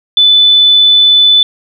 sine tone, 3498 Hz, A7, 11 cents flat, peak -3 dBFS, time 0.17-1.43 s, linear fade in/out 2 ms, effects none

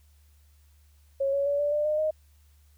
sine tone with pitch steps, 548 / 559.5 / 571.3 / 583.3 / 595.5 / 608 / 620.8 Hz, C#5 / C#5 / D5 / D5 / D5 / D#5 / D#5, -20 / +16 / -48 / -12 / +24 / -40 / -4 cents, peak -23 dBFS, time 1.2-2.11 s, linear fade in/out 10 ms, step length 130 ms, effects added 73 Hz sine -56 dBFS peak until 2.77 s + white hiss -68 dBFS RMS until 2.77 s

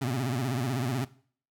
25% pulse tone with vibrato, 126.9 Hz, B2, 47 cents sharp, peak -24 dBFS, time 0.01-1.05 s, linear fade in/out 10 ms, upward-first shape sine, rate 16 Hz, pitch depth 160 cents each way, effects noise-tail reverb RT60 0.5 s tail -19 dB re dry

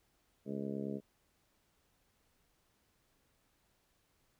harmonic tone, 69.2 Hz, C#2, 2 cents flat, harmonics 2 / 3 / 4 / 5 / 6 / 7 / 8 / 9, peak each -47 / -40 / -44 / -48 / -44 / -48 / -55 / -51 dBFS, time 0.45-1.01 s, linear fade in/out 50 ms, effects pink hiss -75 dBFS RMS until 4.39 s

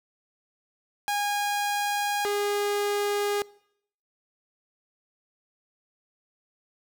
sawtooth tone pair in turn, 819 / 409.5 Hz, G#5 / G#4, -24 / -24 cents, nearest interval octave, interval 1200 cents, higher first, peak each -21 / -21 dBFS, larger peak neither, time 1.08-2.25 / 2.25-3.42 s, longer neither, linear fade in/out 0 ms, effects noise-tail reverb RT60 0.7 s tail -23 dB re dry

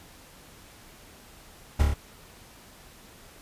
brown noise with echo, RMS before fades -20 dBFS, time 1.79-1.83 s, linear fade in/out 10 ms, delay 28 ms, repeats 4, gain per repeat -2 dB, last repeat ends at 1.942 s, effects pink hiss -51 dBFS RMS until 3.41 s + resampled to 32000 Hz

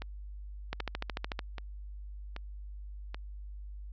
two click trains, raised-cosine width 0.3 ms, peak -24 / -18 dBFS, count 5 / 10, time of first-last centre 0.02-3.145 / 0.73-1.392 s, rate 1.28 / 13.6 Hz, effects added 50 Hz sine -41 dBFS peak until 3.92 s + resampled to 16000 Hz

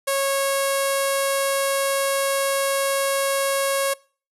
sawtooth tone with low-pass filter, 549 Hz, C#5, 17 cents flat, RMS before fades -22 dBFS, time 0.07-3.94 s, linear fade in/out 10 ms, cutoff 11000 Hz, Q 3.7, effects noise-tail reverb RT60 0.4 s tail -24 dB re dry

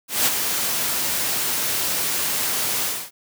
white noise with ADSR envelope, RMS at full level -17 dBFS, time 0.08-3.11 s, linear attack 180 ms, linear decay 32 ms, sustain -6 dB, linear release 260 ms, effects high-pass 100 Hz 12 dB/octave

